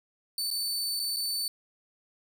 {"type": "tone with dropouts", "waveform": "sawtooth", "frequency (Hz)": 4519, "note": "C#8", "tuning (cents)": 33, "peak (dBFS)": -26, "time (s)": [0.38, 1.48], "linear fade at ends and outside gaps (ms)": 1, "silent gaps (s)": [[0.504, 0.512], [0.994, 0.998], [1.163, 1.168]], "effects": []}